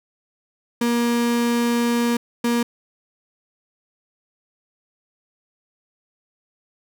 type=tone pair in turn; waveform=35% pulse; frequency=237 / 237 Hz; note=A#3 / A#3; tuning=+29 / +29 cents; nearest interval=unison; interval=0 cents; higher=neither; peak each=-16 dBFS; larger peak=neither; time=0.81-2.17 / 2.44-2.63 s; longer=first; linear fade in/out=5 ms; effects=none